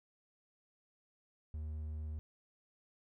triangle tone, 77 Hz, D#2, 17 cents flat, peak -37 dBFS, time 1.54-2.19 s, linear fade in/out 0 ms, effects none

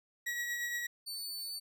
40% pulse tone with tremolo, 1916 Hz, A#6, 47 cents sharp, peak -32 dBFS, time 0.26-0.87 s, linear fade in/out 10 ms, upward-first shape triangle, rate 8.6 Hz, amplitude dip 40%
sawtooth tone, 4502 Hz, C#8, 26 cents sharp, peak -36 dBFS, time 1.06-1.6 s, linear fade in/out 20 ms
effects none

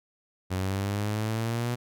sawtooth exponential sweep, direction up, 92 to 122.4 Hz, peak -23 dBFS, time 0.5-1.76 s, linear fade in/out 20 ms, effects none

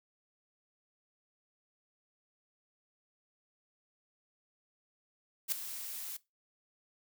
blue noise with ADSR envelope, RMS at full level -29 dBFS, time 5.48-6.17 s, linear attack 41 ms, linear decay 3 ms, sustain -13 dB, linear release 7 ms, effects noise-tail reverb RT60 0.2 s tail -19 dB re dry

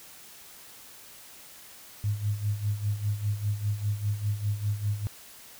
sine tone with tremolo, 103.83 Hz, G#2, in tune, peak -23 dBFS, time 2.04-5.07 s, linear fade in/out 0 ms, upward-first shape sine, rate 5 Hz, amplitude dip 75%, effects white hiss -49 dBFS RMS until 5.59 s

